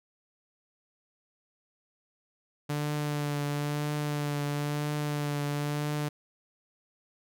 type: tone with vibrato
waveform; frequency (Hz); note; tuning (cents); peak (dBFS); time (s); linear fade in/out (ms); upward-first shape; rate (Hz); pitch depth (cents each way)
sawtooth; 146.83; D3; 0; -25; 2.69-6.09; 10; triangle; 1; 26
effects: none